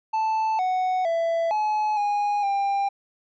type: tone with pitch steps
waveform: triangle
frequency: 879 / 741 / 666 / 852 / 823 / 796 Hz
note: A5 / F#5 / E5 / G#5 / G#5 / G5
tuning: -2 / +2 / +18 / +44 / -16 / +26 cents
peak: -19 dBFS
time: 0.13-2.89 s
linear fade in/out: 10 ms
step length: 460 ms
effects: resampled to 16000 Hz